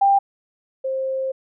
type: tone pair in turn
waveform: sine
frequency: 793 / 529.3 Hz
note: G5 / C5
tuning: +20 / +20 cents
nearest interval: perfect fifth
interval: 700 cents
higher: first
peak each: -12 / -21 dBFS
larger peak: first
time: 0.01-0.19 / 0.84-1.32 s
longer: second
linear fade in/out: 10 ms
effects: none